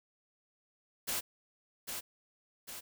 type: noise with echo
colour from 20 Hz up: white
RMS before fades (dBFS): -35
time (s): 1.07-1.21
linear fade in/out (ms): 20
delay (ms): 800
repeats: 2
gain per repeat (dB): -5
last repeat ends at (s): 2.81
effects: none